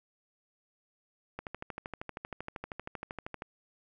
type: click train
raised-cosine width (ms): 0.5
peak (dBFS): -23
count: 27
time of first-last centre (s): 1.39-3.421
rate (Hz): 12.8
effects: none